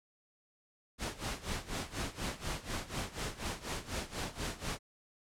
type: noise with tremolo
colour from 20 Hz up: pink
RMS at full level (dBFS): -36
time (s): 0.98-4.79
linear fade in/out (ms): 50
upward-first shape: sine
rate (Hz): 4.1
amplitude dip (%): 85
effects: low-pass 9000 Hz 12 dB/octave